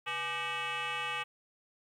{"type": "tone with frequency modulation", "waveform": "sine", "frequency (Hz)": 1897, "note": "A#6", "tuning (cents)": 30, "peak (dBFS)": -30, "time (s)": [0.06, 1.24], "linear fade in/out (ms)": 20, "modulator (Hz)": 352, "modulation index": 3.2, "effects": ["tanh soft clip ceiling -32 dBFS", "11-bit"]}